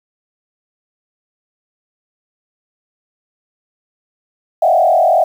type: tone with frequency modulation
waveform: sine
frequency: 693 Hz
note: F5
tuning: 14 cents flat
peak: -8 dBFS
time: 4.62-5.24 s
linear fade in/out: 5 ms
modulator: 41.7 Hz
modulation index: 1.8
effects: 7-bit